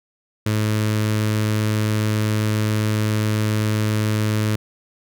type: tone with notch filter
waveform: sawtooth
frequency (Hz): 107.4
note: A2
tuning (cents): -41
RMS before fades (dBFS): -20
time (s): 0.46-4.56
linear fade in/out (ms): 5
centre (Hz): 770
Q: 1.7
effects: none